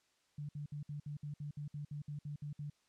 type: tone bursts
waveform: sine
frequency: 146.6 Hz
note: D3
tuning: 3 cents flat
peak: -40 dBFS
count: 14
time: 0.38-2.7 s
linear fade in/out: 5 ms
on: 110 ms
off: 60 ms
effects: white hiss -75 dBFS RMS until 2.88 s + low-pass 7000 Hz 12 dB/octave